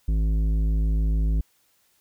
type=tone with tanh clipping; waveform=sine; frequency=53.4 Hz; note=G#1; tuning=49 cents sharp; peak=-21 dBFS; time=0.08-1.41 s; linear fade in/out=5 ms; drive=11 dB; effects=white hiss -65 dBFS RMS until 2 s